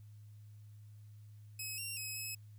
10% pulse tone with pitch steps, 2560 / 2756 / 2555 / 2573 Hz, D#7 / F7 / D#7 / E7, +49 / -24 / +45 / -43 cents, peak -32 dBFS, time 1.59-2.35 s, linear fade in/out 5 ms, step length 190 ms, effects added 105 Hz sine -52 dBFS peak until 2.58 s + white hiss -75 dBFS RMS until 2.58 s

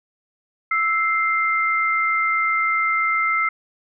sine tone pair together, 1318.5 / 2091 Hz, E6 / C7, 0 / -2 cents, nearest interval minor sixth, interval 798 cents, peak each -20 dBFS, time 0.71-3.49 s, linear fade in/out 5 ms, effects none

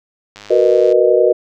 click train, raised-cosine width 0.2 ms, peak -18 dBFS, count 59, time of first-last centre 0.36-0.923 s, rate 103 Hz
sine chord, B major seventh, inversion second, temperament just, 370.4 / 463 / 493.9 / 617.4 Hz, F#4 / A#4 / B4 / D#5, +2 / -12 / 0 / -14 cents, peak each -14 dBFS, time 0.5-1.33 s, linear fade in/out 10 ms
effects none

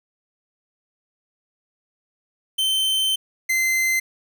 45% pulse tone pair in turn, 3093 / 2070 Hz, G7 / C7, -24 / -19 cents, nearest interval perfect fifth, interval 695 cents, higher first, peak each -18 dBFS, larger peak neither, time 2.58-3.16 / 3.49-4 s, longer first, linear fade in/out 10 ms, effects 9-bit

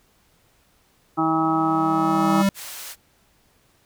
harmonic tone, 160.6 Hz, E3, 45 cents flat, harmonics 1 / 2 / 4 / 5 / 6 / 7 / 8, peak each -30 / -21 / -33 / -24 / -31 / -31 / -24 dBFS, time 1.17-2.43 s, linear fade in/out 20 ms
square tone with exponential growth, 196.7 Hz, G3, 6 cents sharp, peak -16 dBFS, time 1.2-2.49 s, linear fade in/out 2 ms, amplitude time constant 280 ms
white band-pass noise, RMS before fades -36 dBFS, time 2.54-2.96 s, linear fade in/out 50 ms, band 660 to 16000 Hz, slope 12 dB/octave
effects pink hiss -61 dBFS RMS until 3.85 s

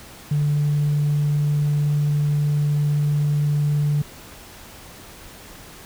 triangle tone with tanh clipping, 146.83 Hz, D3, in tune, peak -17 dBFS, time 0.31-4.02 s, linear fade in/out 5 ms, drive 5 dB, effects pink hiss -42 dBFS RMS until 5.85 s

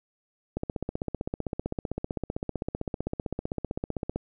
click train, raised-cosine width 2 ms, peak -16 dBFS, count 57, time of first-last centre 0.57-4.16 s, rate 15.6 Hz, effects none

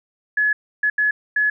sine tone bursts at uneven times, 1700 Hz, G#6, 40 cents sharp, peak -15 dBFS, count 4, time 0.37-0.53 / 0.83-0.9 / 0.98-1.11 / 1.36-1.5 s, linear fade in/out 5 ms, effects none

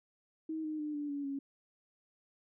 sine tone with pitch steps, 317.2 / 308.7 / 300.4 / 292.4 / 284.6 / 276.9 Hz, D#4 / D#4 / D4 / D4 / C#4 / C#4, +33 / -14 / +39 / -7 / +46 / -2 cents, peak -35 dBFS, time 0.49-1.39 s, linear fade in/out 5 ms, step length 150 ms, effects none

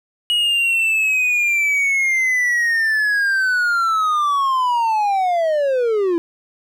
triangle linear sweep, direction down, 2907 to 329.6 Hz, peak -13 dBFS, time 0.3-6.18 s, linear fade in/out 0 ms, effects none

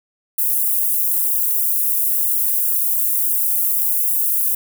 white high-pass noise, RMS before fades -18 dBFS, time 0.38-4.55 s, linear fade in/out 5 ms, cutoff 11000 Hz, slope 24 dB/octave, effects none

